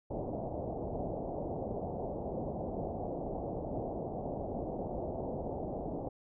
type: low-pass noise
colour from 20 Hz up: white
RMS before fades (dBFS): -38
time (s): 0.1-6.09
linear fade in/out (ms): 10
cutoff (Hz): 750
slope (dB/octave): 48
effects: none